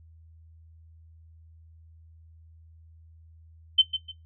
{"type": "tone with echo", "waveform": "sine", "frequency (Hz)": 3081, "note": "G7", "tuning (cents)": -31, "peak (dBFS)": -13, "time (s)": [3.78, 3.82], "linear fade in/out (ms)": 10, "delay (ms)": 150, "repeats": 2, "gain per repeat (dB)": -11, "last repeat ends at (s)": 4.12, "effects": ["noise-tail reverb RT60 0.2 s tail -18 dB re dry", "added 81 Hz sine -50 dBFS peak until 4.25 s"]}